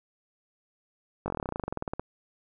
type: slowing click train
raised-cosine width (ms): 1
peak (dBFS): -17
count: 21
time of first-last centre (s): 1.26-1.996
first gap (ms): 20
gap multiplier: 1.06
effects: none